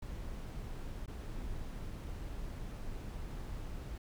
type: noise with dropouts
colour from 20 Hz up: brown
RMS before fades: -42 dBFS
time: 0.02-3.98 s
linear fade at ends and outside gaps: 5 ms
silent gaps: 1.061-1.077 s
effects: none